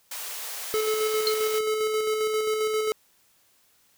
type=high-pass noise; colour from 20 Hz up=white; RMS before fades=-35 dBFS; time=0.11-1.59 s; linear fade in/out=5 ms; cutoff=480 Hz; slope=24 dB/octave
type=tone with tremolo; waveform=square; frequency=432.7 Hz; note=A4; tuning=29 cents flat; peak=-23 dBFS; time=0.74-2.92 s; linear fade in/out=0 ms; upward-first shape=square; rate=7.5 Hz; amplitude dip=30%
type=tone with exponential decay; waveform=sine; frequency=4186 Hz; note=C8; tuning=in tune; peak=-18 dBFS; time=1.27-1.35 s; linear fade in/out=0 ms; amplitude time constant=17 ms
effects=white hiss -63 dBFS RMS until 3.97 s